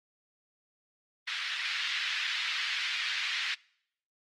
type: band-pass noise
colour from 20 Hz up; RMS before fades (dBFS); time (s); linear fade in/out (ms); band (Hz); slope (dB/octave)
pink; -33; 1.27-3.55; 10; 1700 to 4200; 24
effects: noise-tail reverb RT60 0.7 s tail -25 dB re dry + Opus 24 kbps